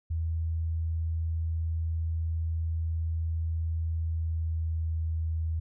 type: tone with pitch glide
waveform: sine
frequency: 81.5 to 80.7 Hz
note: E2 to E2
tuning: -19 to -36 cents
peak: -27 dBFS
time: 0.1-5.6 s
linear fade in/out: 10 ms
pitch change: -17 cents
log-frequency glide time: 3.95-5.02 s
effects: none